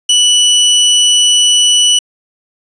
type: tone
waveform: sawtooth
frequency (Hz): 2960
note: F#7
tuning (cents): 0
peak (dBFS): -3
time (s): 0.09-1.99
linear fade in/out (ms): 5
effects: resampled to 22050 Hz + 7-bit